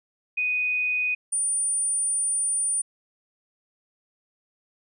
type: tone pair in turn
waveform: sine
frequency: 2489 / 9324 Hz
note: D#7 / D9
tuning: 0 / -14 cents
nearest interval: octave + major seventh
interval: 2286 cents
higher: second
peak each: -22 dBFS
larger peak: neither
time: 0.37-1.15 / 1.32-2.82 s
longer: second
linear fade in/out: 10 ms
effects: none